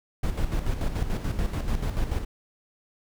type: noise with tremolo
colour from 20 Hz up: brown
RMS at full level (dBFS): -25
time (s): 0.23-2.25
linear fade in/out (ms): 5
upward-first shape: square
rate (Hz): 6.9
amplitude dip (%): 55
effects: none